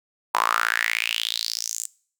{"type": "tone with high-pass filter sweep", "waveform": "sawtooth", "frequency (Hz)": 56.5, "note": "A1", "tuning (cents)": 47, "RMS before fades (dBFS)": -25, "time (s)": [0.34, 1.87], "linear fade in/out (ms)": 5, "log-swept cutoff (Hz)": [950, 7900], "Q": 5.8, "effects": ["noise-tail reverb RT60 0.5 s tail -22 dB re dry"]}